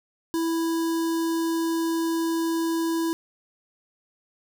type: tone with notch filter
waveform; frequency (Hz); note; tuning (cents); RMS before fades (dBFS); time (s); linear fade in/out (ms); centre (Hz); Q
square; 329.6; E4; 0; -25; 0.34-3.13; 0; 2300; 1.2
effects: none